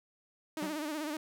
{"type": "tone with vibrato", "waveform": "sawtooth", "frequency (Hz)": 303.6, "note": "D#4", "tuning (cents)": -42, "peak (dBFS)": -31, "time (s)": [0.57, 1.17], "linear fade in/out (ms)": 2, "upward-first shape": "sine", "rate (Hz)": 16, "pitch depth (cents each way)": 82}
{"type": "tone with exponential decay", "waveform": "sawtooth", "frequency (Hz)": 190, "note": "F#3", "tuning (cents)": 46, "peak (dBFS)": -31, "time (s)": [0.62, 0.83], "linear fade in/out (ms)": 5, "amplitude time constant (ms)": 45}
{"effects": []}